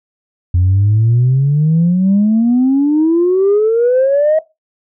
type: exponential sweep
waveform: sine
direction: up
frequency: 87 to 638 Hz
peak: -7 dBFS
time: 0.54-4.39 s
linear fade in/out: 5 ms
effects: noise-tail reverb RT60 0.2 s tail -17 dB re dry + tanh soft clip ceiling -5 dBFS